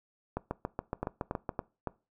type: two click trains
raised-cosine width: 1 ms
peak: -18 / -18 dBFS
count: 9 / 4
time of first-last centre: 0.37-1.492 / 1.03-1.873 s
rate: 7.13 / 3.56 Hz
effects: noise-tail reverb RT60 0.3 s tail -21 dB re dry